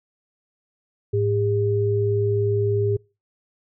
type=tone pair together; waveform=sine; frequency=106.93 / 403.7 Hz; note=A2 / G#4; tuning=-49 / -49 cents; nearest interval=octave + major seventh; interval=2300 cents; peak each=-21 dBFS; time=1.13-2.97 s; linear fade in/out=10 ms; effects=noise-tail reverb RT60 0.3 s tail -25 dB re dry